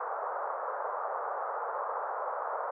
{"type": "band-pass noise", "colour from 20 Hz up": "white", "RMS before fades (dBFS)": -35, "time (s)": [0, 2.71], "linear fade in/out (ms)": 5, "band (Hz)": [480, 1300], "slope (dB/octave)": 48, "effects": []}